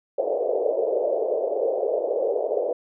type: band-pass noise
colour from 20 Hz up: pink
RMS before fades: -24 dBFS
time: 0.18-2.73 s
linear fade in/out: 5 ms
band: 430 to 620 Hz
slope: 48 dB/octave
effects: none